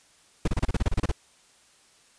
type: noise bursts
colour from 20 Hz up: brown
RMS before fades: -22 dBFS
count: 12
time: 0.45-1.116 s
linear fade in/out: 5 ms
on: 28 ms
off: 30 ms
effects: white hiss -59 dBFS RMS until 2.18 s + resampled to 22050 Hz